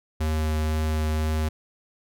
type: tone with vibrato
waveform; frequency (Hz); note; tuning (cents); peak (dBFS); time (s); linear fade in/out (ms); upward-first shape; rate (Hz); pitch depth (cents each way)
square; 77.78; D#2; 0; -23; 0.2-1.49; 10; triangle; 2; 9
effects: none